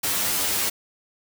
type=noise with comb filter; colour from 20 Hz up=white; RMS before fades=-24 dBFS; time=0.03-0.7 s; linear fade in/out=10 ms; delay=10 ms; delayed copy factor=+0.55; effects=none